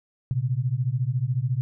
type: beating tone pair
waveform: sine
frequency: 119.4 / 133.4 Hz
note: A#2 / C3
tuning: +42 / +34 cents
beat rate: 14 Hz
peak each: -25 dBFS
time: 0.31-1.61 s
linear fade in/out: 0 ms
effects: none

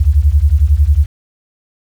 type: beating tone pair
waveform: sine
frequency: 67.6 / 78.6 Hz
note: C#2 / D#2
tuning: -43 / +18 cents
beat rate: 11 Hz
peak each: -10 dBFS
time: 0-1.06 s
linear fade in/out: 10 ms
effects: 7-bit

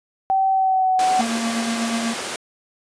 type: tone with pitch glide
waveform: sine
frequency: 769 to 746.7 Hz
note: G5 to F#5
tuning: -33 to +16 cents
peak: -15 dBFS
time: 0.3-1.21 s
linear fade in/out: 0 ms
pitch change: -51 cents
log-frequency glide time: 0.5-0.97 s
type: high-pass noise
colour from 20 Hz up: pink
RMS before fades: -28 dBFS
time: 0.99-2.36 s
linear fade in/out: 2 ms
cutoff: 370 Hz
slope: 12 dB/octave
type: tone with tremolo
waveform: square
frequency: 230.2 Hz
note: A#3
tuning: 22 cents flat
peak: -21 dBFS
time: 1.19-2.14 s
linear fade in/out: 5 ms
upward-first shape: sine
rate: 8.2 Hz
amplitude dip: 40%
effects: resampled to 22050 Hz

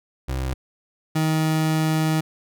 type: tone pair in turn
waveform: 30% pulse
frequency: 65.41 / 157.56 Hz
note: C2 / D#3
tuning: 0 / +22 cents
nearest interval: octave + minor third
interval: 1522 cents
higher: second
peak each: -21 / -16 dBFS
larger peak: second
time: 0.28-0.54 / 1.15-2.21 s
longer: second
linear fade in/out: 10 ms
effects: none

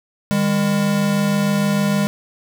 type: tone pair together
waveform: square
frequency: 155.91 / 202.4 Hz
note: D#3 / G#3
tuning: +4 / -44 cents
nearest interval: perfect fourth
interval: 452 cents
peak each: -23 / -17 dBFS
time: 0.31-2.07 s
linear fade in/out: 0 ms
effects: none

